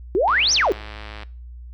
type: exponential two-way sweep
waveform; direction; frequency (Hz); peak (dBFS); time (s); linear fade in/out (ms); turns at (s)
sine; up then down; 336.2 to 6272 to 336.2; -15; 0.15-0.72; 0; 0.53
type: click train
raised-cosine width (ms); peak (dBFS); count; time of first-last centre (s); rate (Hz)
0.3; -20; 102; 0.28-1.233; 106
effects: noise-tail reverb RT60 0.4 s tail -20 dB re dry + added 60 Hz sine -35 dBFS peak until 1.73 s